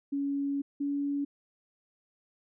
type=tone pair in turn; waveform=sine; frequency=280.5 / 283.8 Hz; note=C#4 / C#4; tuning=+21 / +41 cents; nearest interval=unison; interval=20 cents; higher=second; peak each=-28 dBFS; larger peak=neither; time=0.12-0.62 / 0.8-1.25 s; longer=first; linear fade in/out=10 ms; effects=none